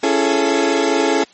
30% pulse chord, A major seventh, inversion first, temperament equal with one note detuned, 277.2 / 336 / 415.3 / 440 Hz, C#4 / E4 / G#4 / A4, 0 / +33 / 0 / 0 cents, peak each -17 dBFS, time 0.03-1.24 s, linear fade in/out 5 ms, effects white hiss -48 dBFS RMS until 1.33 s + MP3 32 kbps

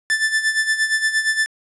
45% pulse tone with tremolo, 1760 Hz, A6, in tune, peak -14 dBFS, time 0.1-1.46 s, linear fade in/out 0 ms, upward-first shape sine, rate 8.6 Hz, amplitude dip 70%, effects resampled to 24000 Hz + 9-bit

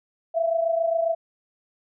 sine tone pair together, 660 / 687.4 Hz, E5 / F5, +2 / -28 cents, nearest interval minor second, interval 70 cents, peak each -21 / -27 dBFS, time 0.34-1.15 s, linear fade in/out 20 ms, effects none

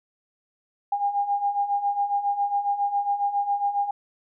sine beating tone pair, 804 / 811.3 Hz, G5 / G#5, +44 / -41 cents, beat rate 7.3 Hz, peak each -28 / -23 dBFS, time 0.92-3.91 s, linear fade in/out 5 ms, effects none

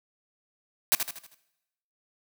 white noise with echo, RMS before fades -21 dBFS, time 0.92-0.95 s, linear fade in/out 0 ms, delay 79 ms, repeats 5, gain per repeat -7 dB, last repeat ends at 1.345 s, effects noise-tail reverb RT60 0.9 s tail -20 dB re dry + high-pass 200 Hz 12 dB/octave

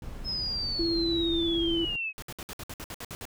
brown noise, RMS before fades -38 dBFS, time 0.02-1.96 s, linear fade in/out 2 ms
sine linear sweep, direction down, 5190 to 2534 Hz, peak -29 dBFS, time 0.24-2.13 s, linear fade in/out 50 ms
sine tone with vibrato, 334.9 Hz, E4, 27 cents sharp, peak -26 dBFS, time 0.79-1.85 s, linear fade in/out 5 ms, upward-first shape sine, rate 17 Hz, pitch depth 21 cents each way
pink noise bursts, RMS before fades -39 dBFS, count 11, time 2.18-3.253 s, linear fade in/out 0 ms, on 43 ms, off 60 ms
effects none

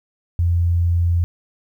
sine tone, 86 Hz, F2, 26 cents flat, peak -14 dBFS, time 0.39-1.24 s, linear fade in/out 0 ms, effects 9-bit

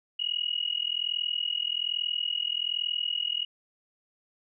sine tone with amplitude modulation, 2895 Hz, F#7, 38 cents flat, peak -23 dBFS, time 0.19-3.45 s, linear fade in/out 10 ms, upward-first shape sine, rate 41.2 Hz, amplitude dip 95%, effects none

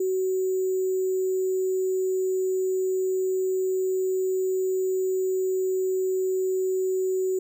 sine tone with sample-and-hold, 374.9 Hz, F#4, 23 cents sharp, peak -22 dBFS, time 0-7.39 s, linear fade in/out 5 ms, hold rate 7350 Hz, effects none

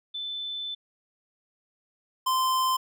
sine / square tone pair in turn, 3520 / 1036.9 Hz, A7 / C6, 0 / -16 cents, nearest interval octave + major sixth, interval 2116 cents, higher first, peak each -31 / -23 dBFS, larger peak second, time 0.14-0.75 / 2.26-2.77 s, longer first, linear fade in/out 10 ms, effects none

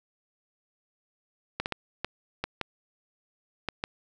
clicks, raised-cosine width 0.3 ms, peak -13 dBFS, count 8, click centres 1.6 / 1.659 / 1.723 / 2.046 / 2.44 / 2.613 / 3.687 / 3.839 s, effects none

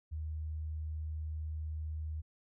sine tone, 77.78 Hz, D#2, in tune, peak -36 dBFS, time 0.11-2.22 s, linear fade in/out 20 ms, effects none

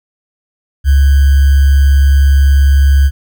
sine tone with sample-and-hold, 69.3 Hz, C#2, in tune, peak -4 dBFS, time 0.84-3.11 s, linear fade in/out 50 ms, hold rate 1575 Hz, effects none

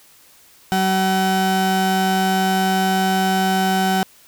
35% pulse tone pair together, 189.5 / 758 Hz, F#3 / F#5, +42 / +42 cents, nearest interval 2 octaves, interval 2400 cents, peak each -17 / -19 dBFS, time 0.72-4.03 s, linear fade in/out 0 ms, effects white hiss -50 dBFS RMS until 4.27 s

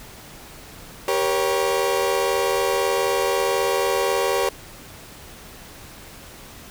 30% pulse chord, G diminished, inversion none, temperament equal with one note detuned, 392 / 476 / 554.4 Hz, G4 / Bb4 / Db5, 0 / +36 / 0 cents, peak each -21 dBFS, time 1.08-4.49 s, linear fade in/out 2 ms, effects pink hiss -42 dBFS RMS until 6.7 s

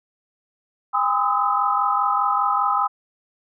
sine tone cluster, 810 / 1018 / 1248 / 1293 Hz, G#5 / C6 / D#6 / E6, -43 / -48 / +5 / -34 cents, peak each -23 dBFS, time 0.93-2.88 s, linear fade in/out 20 ms, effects none

